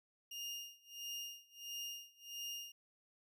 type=tone with tremolo; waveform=30% pulse; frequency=2830 Hz; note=F7; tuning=22 cents sharp; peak=-39 dBFS; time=0.31-2.72 s; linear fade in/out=5 ms; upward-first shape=sine; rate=1.5 Hz; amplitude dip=95%; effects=none